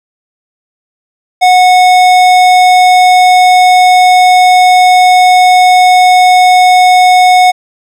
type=tone with tanh clipping; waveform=sine; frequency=732 Hz; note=F#5; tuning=19 cents flat; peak=-4 dBFS; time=1.41-7.52 s; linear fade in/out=20 ms; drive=18 dB; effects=none